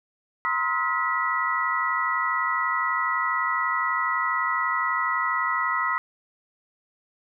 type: tone cluster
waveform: sine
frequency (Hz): 951 / 1043 / 1280 / 1416 / 1954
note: A#5 / C6 / D#6 / F6 / B6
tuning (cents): +34 / -6 / +49 / +23 / -19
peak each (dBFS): -33 / -28 / -26 / -35 / -27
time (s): 0.45-5.98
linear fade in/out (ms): 0
effects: none